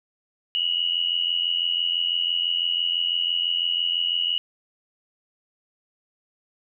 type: tone pair together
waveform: sine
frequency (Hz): 2869 / 2955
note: F7 / F#7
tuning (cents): +46 / -3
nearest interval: minor second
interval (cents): 51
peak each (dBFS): -24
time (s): 0.55-4.38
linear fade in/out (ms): 0
effects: none